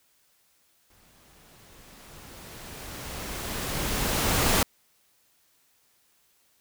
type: noise with exponential growth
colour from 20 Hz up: pink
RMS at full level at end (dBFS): -21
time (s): 0.9-4.63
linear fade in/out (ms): 2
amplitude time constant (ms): 810
effects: white hiss -66 dBFS RMS until 6.6 s